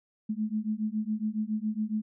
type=beating tone pair; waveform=sine; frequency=211.6 / 218.8 Hz; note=G#3 / A3; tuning=+33 / -9 cents; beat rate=7.2 Hz; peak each=-31 / -31 dBFS; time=0.29-2.02 s; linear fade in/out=10 ms; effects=none